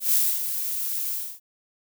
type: noise with ADSR envelope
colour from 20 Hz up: violet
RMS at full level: -19 dBFS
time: 0-1.4 s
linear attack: 130 ms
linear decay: 260 ms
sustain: -9 dB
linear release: 270 ms
effects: none